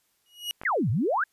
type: tone with exponential growth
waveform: 40% pulse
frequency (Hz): 2898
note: F#7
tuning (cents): -37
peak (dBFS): -25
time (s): 0.26-0.51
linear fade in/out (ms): 0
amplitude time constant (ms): 53
type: clicks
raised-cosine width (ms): 0.5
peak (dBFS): -23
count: 2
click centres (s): 0.615 / 0.635
type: exponential two-way sweep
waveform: sine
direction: down then up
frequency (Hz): 2217 to 99.1 to 1708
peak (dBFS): -22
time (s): 0.65-1.24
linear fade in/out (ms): 5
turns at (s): 0.9
effects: white hiss -70 dBFS RMS until 1.32 s + resampled to 32000 Hz